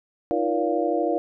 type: tone cluster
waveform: sine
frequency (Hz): 313.5 / 346.3 / 477.4 / 572 / 701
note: D#4 / F4 / A#4 / D5 / F5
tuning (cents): +13 / -15 / +41 / -46 / +6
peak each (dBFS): -27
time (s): 0.31-1.18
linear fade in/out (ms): 0
effects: none